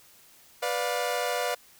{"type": "chord", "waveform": "sawtooth", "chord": "B diminished", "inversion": "none", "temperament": "equal with one note detuned", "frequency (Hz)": [493.9, 587.3, 710.3], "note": ["B4", "D5", "F5"], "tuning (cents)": [0, 0, 29], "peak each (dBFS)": [-27, -28, -27], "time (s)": [0.62, 1.55], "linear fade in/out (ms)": 10, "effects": ["white hiss -56 dBFS RMS until 1.79 s"]}